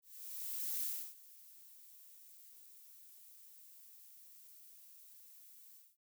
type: noise with ADSR envelope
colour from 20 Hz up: violet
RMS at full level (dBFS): -38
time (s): 0.02-5.97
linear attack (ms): 800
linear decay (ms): 320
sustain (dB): -21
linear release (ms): 220
effects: noise-tail reverb RT60 0.1 s tail -19 dB re dry